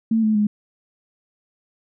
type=tone with pitch steps; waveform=sine; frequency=224 / 216.5 / 209.2 Hz; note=A3 / A3 / G#3; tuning=+31 / -28 / +13 cents; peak=-15 dBFS; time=0.11-0.47 s; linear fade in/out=5 ms; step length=120 ms; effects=none